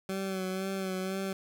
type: tone with vibrato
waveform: 20% pulse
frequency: 190 Hz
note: F#3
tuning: 46 cents sharp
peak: -27 dBFS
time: 0.09-1.33 s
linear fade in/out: 2 ms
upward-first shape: sine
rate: 2 Hz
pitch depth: 34 cents each way
effects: none